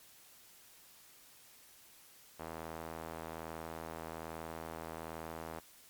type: tone with band-pass filter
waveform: sawtooth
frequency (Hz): 81.2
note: E2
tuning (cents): -26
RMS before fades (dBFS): -45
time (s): 2.39-5.6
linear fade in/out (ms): 10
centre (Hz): 820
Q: 0.95
effects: white hiss -60 dBFS RMS until 5.89 s + MP3 96 kbps